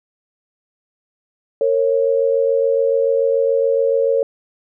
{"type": "tone pair together", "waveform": "sine", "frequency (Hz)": [460, 547], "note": ["A#4", "C#5"], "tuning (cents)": [-23, -23], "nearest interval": "minor third", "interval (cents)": 300, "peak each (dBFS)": -16, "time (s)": [1.61, 4.23], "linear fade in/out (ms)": 2, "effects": []}